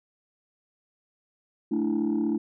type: chord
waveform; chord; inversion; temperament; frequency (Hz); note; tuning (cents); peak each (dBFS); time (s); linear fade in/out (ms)
sine; A suspended fourth; none; equal; 220 / 293.7 / 329.6; A3 / D4 / E4; 0 / 0 / 0; -26; 1.71-2.38; 10
effects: tanh soft clip ceiling -19 dBFS